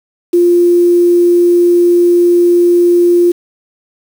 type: tone with quantisation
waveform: sine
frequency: 349.2 Hz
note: F4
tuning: in tune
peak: -5 dBFS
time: 0.33-3.32 s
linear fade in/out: 10 ms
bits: 5
effects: none